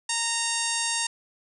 harmonic tone, 925 Hz, A#5, 14 cents flat, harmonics 1 / 2 / 3 / 4 / 5 / 6 / 7 / 8 / 9 / 10, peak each -34 / -34 / -34 / -34 / -34 / -34 / -34 / -34 / -34 / -34 dBFS, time 0.09-1.07 s, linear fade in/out 5 ms, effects none

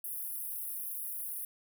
pink high-pass noise, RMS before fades -39 dBFS, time 0.04-1.45 s, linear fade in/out 2 ms, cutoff 10000 Hz, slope 96 dB/octave, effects none

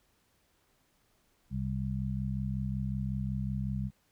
harmonic tone, 65.41 Hz, C2, in tune, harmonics 1 / 2 / 3, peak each -37 / -34 / -35 dBFS, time 1.5-3.91 s, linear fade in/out 50 ms, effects pink hiss -71 dBFS RMS until 4.11 s

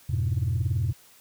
sine chord, F diminished, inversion none, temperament just, 87.31 / 104.77 / 125.72 Hz, F2 / Ab2 / Cb3, 0 / +16 / +31 cents, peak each -26 dBFS, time 0.09-0.93 s, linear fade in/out 10 ms, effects tanh soft clip ceiling -18 dBFS + white hiss -55 dBFS RMS until 1.2 s

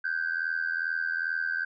sine tone with amplitude modulation, 1552 Hz, G6, 18 cents flat, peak -22 dBFS, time 0.04-1.65 s, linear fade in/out 10 ms, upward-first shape sine, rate 82.4 Hz, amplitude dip 90%, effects tanh soft clip ceiling -21 dBFS

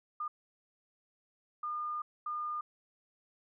sine tone bursts at uneven times, 1213 Hz, D#6, 44 cents flat, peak -34 dBFS, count 3, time 0.2-0.28 / 1.63-2.02 / 2.26-2.61 s, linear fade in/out 5 ms, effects none

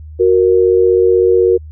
sine tone pair together, 369.5 / 465.6 Hz, F#4 / A#4, -2 / -2 cents, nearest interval major third, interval 400 cents, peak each -10 dBFS, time 0.19-1.58 s, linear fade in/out 20 ms, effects added 77 Hz sine -29 dBFS peak until 1.71 s

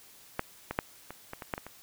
clicks, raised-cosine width 0.5 ms, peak -14 / -18 / -11 / -25 / -23 / -24 / -15 / -22 / -27 dBFS, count 9, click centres 0.394 / 0.71 / 0.789 / 1.106 / 1.334 / 1.422 / 1.538 / 1.579 / 1.666 s, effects white hiss -55 dBFS RMS until 1.82 s

